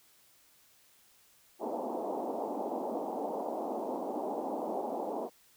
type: band-pass noise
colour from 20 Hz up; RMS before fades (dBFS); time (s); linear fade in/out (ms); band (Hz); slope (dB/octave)
white; -36; 1.59-5.3; 50; 220 to 880; 48
effects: white hiss -64 dBFS RMS until 5.56 s